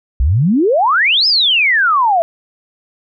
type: exponential two-way sweep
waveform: sine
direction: up then down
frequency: 57.2 to 5274 to 647 Hz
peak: -9 dBFS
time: 0.2-2.22 s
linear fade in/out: 0 ms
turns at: 1.27 s
effects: none

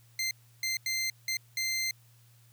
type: tone bursts at uneven times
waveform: 20% pulse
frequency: 2083 Hz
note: C7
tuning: 8 cents flat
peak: -24 dBFS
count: 5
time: 0.19-0.31 / 0.63-0.77 / 0.86-1.1 / 1.28-1.37 / 1.57-1.91 s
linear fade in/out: 2 ms
effects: added 117 Hz sine -58 dBFS peak until 2.52 s + white hiss -65 dBFS RMS until 2.52 s

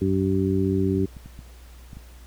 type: harmonic tone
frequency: 95.7 Hz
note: G2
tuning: 41 cents flat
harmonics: 1 / 2 / 3 / 4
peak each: -25 / -25 / -25 / -25 dBFS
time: 0.01-1.06 s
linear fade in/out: 10 ms
type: clicks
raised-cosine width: 5 ms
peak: -28 dBFS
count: 7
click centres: 0.948 / 0.991 / 1.168 / 1.26 / 1.391 / 1.932 / 1.97 s
effects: added 60 Hz sine -43 dBFS peak until 2.26 s + pink hiss -53 dBFS RMS until 2.26 s

